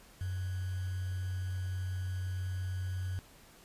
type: tone with sample-and-hold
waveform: sine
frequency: 92.5 Hz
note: F#2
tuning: in tune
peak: -33 dBFS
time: 0.21-3.19 s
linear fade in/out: 0 ms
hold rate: 1575 Hz
effects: pink hiss -58 dBFS RMS until 3.64 s + resampled to 32000 Hz